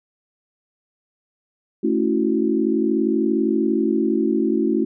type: chord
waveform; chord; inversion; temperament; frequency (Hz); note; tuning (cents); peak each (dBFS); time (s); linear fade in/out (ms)
sine; F# minor seventh; first; equal; 220 / 277.2 / 329.6 / 370; A3 / C#4 / E4 / F#4; 0 / 0 / 0 / 0; -22 / -23 / -21 / -23; 1.83-4.85; 10
effects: none